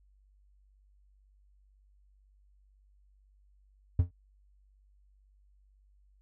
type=tone with exponential decay; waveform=triangle; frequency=87.31 Hz; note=F2; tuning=in tune; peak=-16 dBFS; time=3.99-4.11 s; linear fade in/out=5 ms; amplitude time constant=24 ms; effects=added 49 Hz sine -61 dBFS peak until 6.21 s

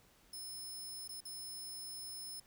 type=tone with dropouts; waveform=20% pulse; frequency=5230 Hz; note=E8; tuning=15 cents flat; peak=-39 dBFS; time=0.33-2.4 s; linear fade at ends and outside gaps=5 ms; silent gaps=1.078-1.091 / 1.206-1.252 s; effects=pink hiss -67 dBFS RMS until 2.46 s

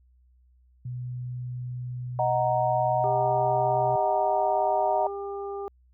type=tone with pitch glide; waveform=sine; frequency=124.2 to 126.74 Hz; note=B2 to B2; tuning=+10 to +45 cents; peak=-31 dBFS; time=0.85-3.96 s; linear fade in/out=5 ms; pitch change=+35 cents; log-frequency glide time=2.66-3.35 s
type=chord; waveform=sine; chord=D# minor; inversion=none; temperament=equal; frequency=622.3 / 740 / 932.3 Hz; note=D#5 / F#5 / A#5; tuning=0 / 0 / 0 cents; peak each=-26 / -25 / -28 dBFS; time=2.19-5.07 s; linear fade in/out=2 ms
type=harmonic tone; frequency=399.4 Hz; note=G4; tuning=32 cents sharp; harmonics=1 / 2 / 3; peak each=-32 / -38 / -42 dBFS; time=3.04-5.68 s; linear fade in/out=0 ms
effects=added 62 Hz sine -57 dBFS peak until 5.93 s

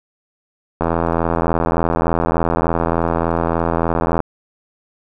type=click train; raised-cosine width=1 ms; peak=-3 dBFS; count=284; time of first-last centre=0.81-4.203 s; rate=83.4 Hz; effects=none

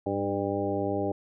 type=harmonic tone with a mistuned harmonic; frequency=99.7 Hz; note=G2; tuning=30 cents sharp; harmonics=1 / 2 / 3 / 4 / 5 / 6 / 8; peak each=-36 / -37 / -32 / -32 / -35 / -33 / -35 dBFS; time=0.06-1.12 s; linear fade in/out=5 ms; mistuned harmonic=2; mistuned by=-21 cents; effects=none

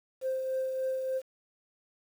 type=tone with tremolo; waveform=sine; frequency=523.3 Hz; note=C5; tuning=in tune; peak=-26 dBFS; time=0.21-1.22 s; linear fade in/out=50 ms; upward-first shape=triangle; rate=3.4 Hz; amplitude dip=45%; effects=tanh soft clip ceiling -25 dBFS + 9-bit

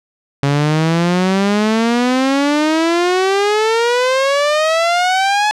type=exponential sweep; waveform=sawtooth; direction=up; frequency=138.59 to 856 Hz; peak=-8 dBFS; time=0.43-5.51 s; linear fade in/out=0 ms; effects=low-pass 6000 Hz 12 dB/octave

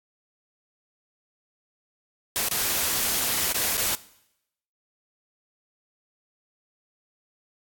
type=noise with dropouts; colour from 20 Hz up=white; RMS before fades=-25 dBFS; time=2.36-3.95 s; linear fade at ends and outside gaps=0 ms; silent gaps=2.485-2.512 / 3.524-3.545 / 3.771-3.778 s; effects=noise-tail reverb RT60 0.8 s tail -19 dB re dry + AAC 64 kbps

